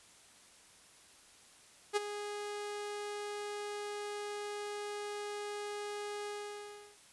sawtooth tone with ADSR envelope, 413.3 Hz, G#4, 8 cents flat, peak -23 dBFS, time 1.93-6.98 s, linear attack 35 ms, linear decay 20 ms, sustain -12 dB, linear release 710 ms, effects white hiss -60 dBFS RMS until 7.12 s + resampled to 24000 Hz

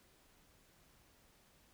silence, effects pink hiss -68 dBFS RMS until 1.73 s

